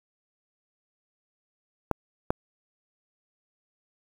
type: clicks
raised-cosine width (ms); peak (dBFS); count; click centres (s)
1; -9; 2; 1.913 / 2.305
effects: 7-bit